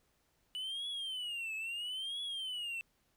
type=tone with vibrato; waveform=triangle; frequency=2960 Hz; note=F#7; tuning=in tune; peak=-36 dBFS; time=0.55-2.81 s; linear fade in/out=0 ms; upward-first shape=triangle; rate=0.75 Hz; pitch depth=240 cents each way; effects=pink hiss -75 dBFS RMS until 3.16 s